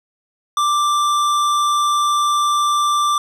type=tone with hard clipping; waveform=triangle; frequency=1178 Hz; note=D6; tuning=5 cents sharp; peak=-16 dBFS; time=0.57-3.18 s; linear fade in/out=2 ms; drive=18 dB; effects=none